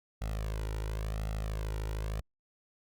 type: tone with flanger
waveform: sawtooth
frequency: 53.2 Hz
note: G#1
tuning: 42 cents sharp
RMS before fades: -35 dBFS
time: 0.21-2.21 s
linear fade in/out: 10 ms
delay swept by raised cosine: 1.5 to 2.13 ms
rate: 0.93 Hz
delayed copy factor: +0.85
effects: Opus 48 kbps